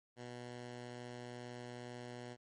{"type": "tone", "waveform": "10% pulse", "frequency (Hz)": 122.2, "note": "B2", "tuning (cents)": -18, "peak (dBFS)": -38, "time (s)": [0.16, 2.37], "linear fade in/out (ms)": 50, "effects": ["low-pass 8000 Hz 12 dB/octave", "MP3 48 kbps"]}